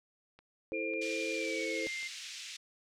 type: click train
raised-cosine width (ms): 0.3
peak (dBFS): -40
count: 4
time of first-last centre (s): 0.39-2.029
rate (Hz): 1.83
type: chord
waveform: sine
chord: A minor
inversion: second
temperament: equal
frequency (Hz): 329.6 / 440 / 523.3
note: E4 / A4 / C5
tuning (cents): 0 / 0 / 0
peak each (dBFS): -39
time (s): 0.72-1.87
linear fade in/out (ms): 0
type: tone with pitch glide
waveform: sine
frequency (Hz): 2397 to 2099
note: D7 to C7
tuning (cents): +35 to +5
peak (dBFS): -37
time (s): 0.73-2.08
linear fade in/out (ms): 10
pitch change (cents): -230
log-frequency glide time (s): 1.34-1.88
type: band-pass noise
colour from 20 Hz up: pink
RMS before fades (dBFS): -45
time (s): 1.01-2.57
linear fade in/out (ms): 10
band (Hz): 2300 to 7000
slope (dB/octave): 24
effects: none